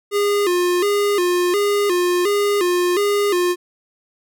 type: tone with vibrato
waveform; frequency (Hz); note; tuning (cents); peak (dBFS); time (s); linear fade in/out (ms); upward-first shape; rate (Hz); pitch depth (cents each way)
square; 380.9; G4; -50; -16; 0.11-3.56; 50; square; 1.4; 120
effects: none